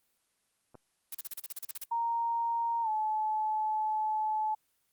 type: clicks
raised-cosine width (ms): 1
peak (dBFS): -40 / -36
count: 2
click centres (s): 0.745 / 0.753
type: noise bursts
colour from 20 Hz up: blue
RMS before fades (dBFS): -38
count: 12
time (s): 1.12-1.841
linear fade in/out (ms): 5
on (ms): 28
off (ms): 35
type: tone with pitch glide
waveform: sine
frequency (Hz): 930 to 862.7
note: A#5 to A5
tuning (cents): -4 to -34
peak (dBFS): -28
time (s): 1.91-4.55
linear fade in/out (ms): 10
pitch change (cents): -130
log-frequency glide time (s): 2.82-2.89
effects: white hiss -75 dBFS RMS until 4.92 s + Opus 24 kbps